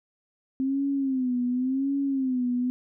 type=tone with vibrato; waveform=sine; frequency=261.6 Hz; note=C4; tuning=in tune; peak=-23 dBFS; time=0.6-2.7 s; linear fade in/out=0 ms; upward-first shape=sine; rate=0.91 Hz; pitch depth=110 cents each way; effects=none